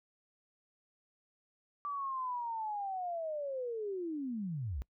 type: linear sweep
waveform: sine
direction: down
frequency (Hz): 1167 to 52.7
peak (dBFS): -35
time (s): 1.85-4.82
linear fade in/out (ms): 0
effects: noise-tail reverb RT60 0.1 s tail -24 dB re dry